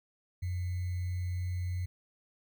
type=tone with sample-and-hold; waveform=sine; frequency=89.7 Hz; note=F2; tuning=47 cents sharp; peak=-31 dBFS; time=0.42-1.86 s; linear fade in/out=10 ms; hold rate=2100 Hz; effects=none